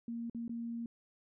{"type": "tone with dropouts", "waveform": "sine", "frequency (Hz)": 233.1, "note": "A#3", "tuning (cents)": 0, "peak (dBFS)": -37, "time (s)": [0.08, 0.86], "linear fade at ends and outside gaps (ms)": 2, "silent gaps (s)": [[0.298, 0.347], [0.48, 0.494]], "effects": []}